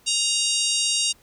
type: harmonic tone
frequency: 936 Hz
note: A#5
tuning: 7 cents sharp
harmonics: 3 / 4 / 5 / 6 / 7 / 8 / 9 / 10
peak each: -26 / -27 / -28 / -29 / -29 / -30 / -31 / -31 dBFS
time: 0.06-1.13 s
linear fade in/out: 20 ms
effects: pink hiss -57 dBFS RMS until 1.22 s